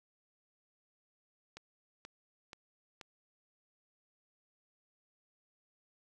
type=click train; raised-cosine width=0.2 ms; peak=-30 dBFS; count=4; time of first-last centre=1.57-3.012 s; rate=2.08 Hz; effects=none